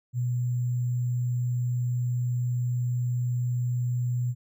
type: tone with sample-and-hold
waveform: sine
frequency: 123 Hz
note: B2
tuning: 7 cents flat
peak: -24 dBFS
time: 0.13-4.35 s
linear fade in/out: 50 ms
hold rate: 7350 Hz
effects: none